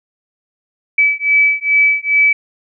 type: beating tone pair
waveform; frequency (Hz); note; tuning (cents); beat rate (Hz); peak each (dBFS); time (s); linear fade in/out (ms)
sine; 2296 / 2298.4; D7 / D7; -40 / -38; 2.4; -13; 0.98-2.33; 5
effects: none